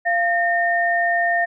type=tone pair together; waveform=sine; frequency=691.7 / 1825 Hz; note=F5 / A#6; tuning=-17 / -37 cents; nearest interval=octave + perfect fourth; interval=1680 cents; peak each=-19 / -19 dBFS; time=0.05-1.46 s; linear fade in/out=20 ms; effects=none